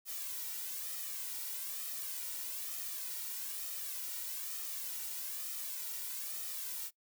blue noise with flanger, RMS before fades -41 dBFS, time 0.05-6.91 s, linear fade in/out 50 ms, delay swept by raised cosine 1.6 to 2.15 ms, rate 1.1 Hz, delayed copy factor +0.6, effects noise-tail reverb RT60 0.1 s tail -20 dB re dry

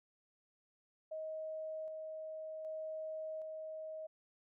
sine tone with tremolo, 630 Hz, D#5, 21 cents sharp, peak -40 dBFS, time 1.11-4.07 s, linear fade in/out 10 ms, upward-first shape square, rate 0.65 Hz, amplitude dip 25%, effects none

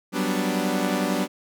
sawtooth chord, G major seventh, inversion third, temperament equal, 185 / 196 / 246.9 / 293.7 Hz, F#3 / G3 / B3 / D4, 0 / 0 / 0 / 0 cents, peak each -24 dBFS, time 0.12-1.28 s, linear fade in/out 50 ms, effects none

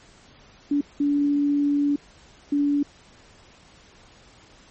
sine tone bursts at uneven times, 287.5 Hz, D4, 37 cents flat, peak -18 dBFS, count 3, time 0.71-0.81 / 1-1.96 / 2.52-2.83 s, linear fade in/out 5 ms, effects pink hiss -52 dBFS RMS until 4.7 s + MP3 32 kbps

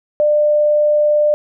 sine tone, 597 Hz, D5, 28 cents sharp, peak -10 dBFS, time 0.2-1.34 s, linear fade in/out 0 ms, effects none

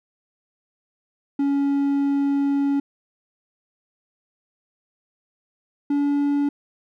triangle tone pair in turn, 280.4 / 286 Hz, C#4 / D4, +20 / -46 cents, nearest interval unison, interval 34 cents, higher second, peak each -16 dBFS, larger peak neither, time 1.39-2.8 / 5.9-6.49 s, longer first, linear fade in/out 5 ms, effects none

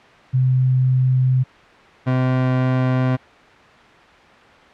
sine / 30% pulse tone pair in turn, 128.9 / 128.43 Hz, C3 / C3, -26 / -32 cents, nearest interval unison, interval 6 cents, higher first, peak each -13 dBFS, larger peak neither, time 0.33-1.44 / 2.06-3.17 s, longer neither, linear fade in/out 20 ms, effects white hiss -45 dBFS RMS until 4.73 s + low-pass 2000 Hz 12 dB/octave

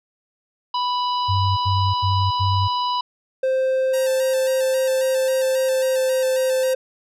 harmonic tone, 987.8 Hz, B5, in tune, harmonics 1 / 3 / 4 / 5, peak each -20 / -30 / -32 / -34 dBFS, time 0.74-3.01 s, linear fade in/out 5 ms
sine tone bursts, 98 Hz, G2, in tune, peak -18 dBFS, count 4, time 1.28-2.683 s, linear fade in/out 20 ms, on 290 ms, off 81 ms
triangle tone with pitch glide, 523.3 to 519.4 Hz, C5 to C5, 0 to -13 cents, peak -15 dBFS, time 3.43-6.75 s, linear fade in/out 5 ms, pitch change -13 cents, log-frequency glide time 5.66-6.15 s
5% pulse tone with vibrato, 912 Hz, A#5, 38 cents flat, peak -18 dBFS, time 3.93-6.74 s, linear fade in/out 10 ms, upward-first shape square, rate 3.7 Hz, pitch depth 58 cents each way
effects none

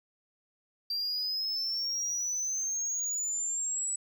sine exponential sweep, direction up, 4699 to 7902 Hz, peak -27 dBFS, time 0.9-3.96 s, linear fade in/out 5 ms, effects tanh soft clip ceiling -29 dBFS + 11-bit

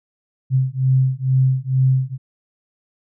sine beating tone pair, 130 / 132.2 Hz, C3 / C3, -11 / +18 cents, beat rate 2.2 Hz, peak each -17 dBFS, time 0.5-2.18 s, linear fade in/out 50 ms, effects none

